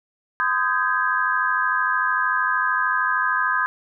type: chord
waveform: sine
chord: Ab major seventh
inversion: first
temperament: equal with one note detuned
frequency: 1022.6 / 1244.5 / 1568 / 1661.2 Hz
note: C6 / Eb6 / G6 / Ab6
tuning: -40 / 0 / 0 / 0 cents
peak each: -24 dBFS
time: 0.4-3.66 s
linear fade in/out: 0 ms
effects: none